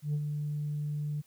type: tone with ADSR envelope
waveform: sine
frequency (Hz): 148.2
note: D3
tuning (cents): +16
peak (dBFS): -24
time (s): 0.02-1.22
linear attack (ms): 120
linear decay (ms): 53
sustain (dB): -6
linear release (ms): 22
effects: tanh soft clip ceiling -26 dBFS + white hiss -65 dBFS RMS until 1.26 s